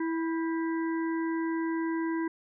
harmonic tone with a mistuned harmonic, 328 Hz, E4, 9 cents flat, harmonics 1 / 3 / 5 / 6, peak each -28 / -38 / -42 / -44 dBFS, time 0-2.28 s, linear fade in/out 5 ms, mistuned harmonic 5, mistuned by -46 cents, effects none

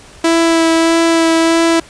sawtooth tone with vibrato, 329.6 Hz, E4, in tune, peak -5 dBFS, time 0.24-1.8 s, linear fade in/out 5 ms, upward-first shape sine, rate 1.6 Hz, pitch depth 13 cents each way, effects pink hiss -39 dBFS RMS until 1.89 s + resampled to 22050 Hz

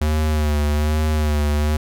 square tone with vibrato, 75.6 Hz, D#2, 49 cents flat, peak -17 dBFS, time 0.01-1.77 s, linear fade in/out 5 ms, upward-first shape sine, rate 1.2 Hz, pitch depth 42 cents each way, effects none

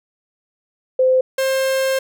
sine / 45% pulse tone pair in turn, 516 / 530.8 Hz, C5 / C5, -24 / +25 cents, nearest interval unison, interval 49 cents, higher second, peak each -11 / -16 dBFS, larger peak first, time 0.99-1.21 / 1.38-1.99 s, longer second, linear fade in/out 5 ms, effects none

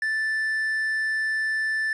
triangle tone, 1760 Hz, A6, in tune, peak -21 dBFS, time 0.02-1.93 s, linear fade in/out 2 ms, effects resampled to 24000 Hz + 9-bit

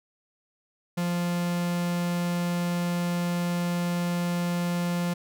45% pulse tone, 174.4 Hz, F3, 2 cents flat, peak -25 dBFS, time 0.97-5.14 s, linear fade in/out 10 ms, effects none

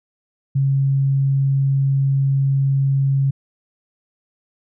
sine tone, 136.8 Hz, C#3, 23 cents flat, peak -14 dBFS, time 0.55-3.31 s, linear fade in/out 10 ms, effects none

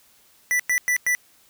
square tone bursts, 1975 Hz, B6, in tune, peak -19 dBFS, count 4, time 0.51-1.15 s, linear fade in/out 0 ms, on 85 ms, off 100 ms, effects white hiss -57 dBFS RMS until 1.49 s

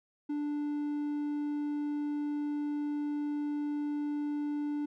triangle tone, 293.7 Hz, D4, in tune, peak -29 dBFS, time 0.29-4.86 s, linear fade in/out 10 ms, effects none

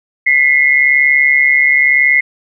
sine tone pair together, 1998.1 / 2139 Hz, B6 / C7, +20 / +38 cents, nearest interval minor second, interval 118 cents, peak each -10 dBFS, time 0.26-2.21 s, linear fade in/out 10 ms, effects none

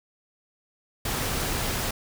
pink noise, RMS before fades -28 dBFS, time 1.05-1.91 s, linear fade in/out 5 ms, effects none

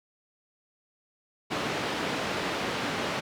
pink band-pass noise, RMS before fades -31 dBFS, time 1.5-3.21 s, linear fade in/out 20 ms, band 200 to 3700 Hz, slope 12 dB/octave, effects none

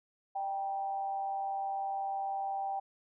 sine tone with amplitude modulation, 784 Hz, G5, in tune, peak -30 dBFS, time 0.35-2.8 s, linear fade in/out 10 ms, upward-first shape sine, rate 174 Hz, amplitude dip 50%, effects none

